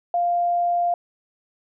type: tone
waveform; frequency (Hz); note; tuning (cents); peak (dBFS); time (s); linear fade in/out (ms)
sine; 698; F5; -1; -18; 0.14-0.94; 2
effects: none